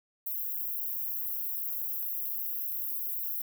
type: high-pass noise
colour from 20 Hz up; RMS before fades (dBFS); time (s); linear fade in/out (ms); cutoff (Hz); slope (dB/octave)
white; -34; 0.26-3.42; 5; 12000; 96
effects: none